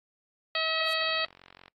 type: harmonic tone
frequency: 642 Hz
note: E5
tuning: 46 cents flat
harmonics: 1 / 2 / 3 / 4 / 5 / 6 / 7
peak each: -34 / -34 / -34 / -34 / -34 / -34 / -34 dBFS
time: 0.55-1.25 s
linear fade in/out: 2 ms
type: noise with exponential growth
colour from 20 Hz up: violet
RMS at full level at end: -35 dBFS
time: 0.79-0.93 s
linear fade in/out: 1 ms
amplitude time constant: 30 ms
type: click train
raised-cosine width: 0.3 ms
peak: -34 dBFS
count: 31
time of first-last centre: 1.02-1.681 s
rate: 45.4 Hz
effects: noise-tail reverb RT60 0.1 s tail -23 dB re dry + AAC 32 kbps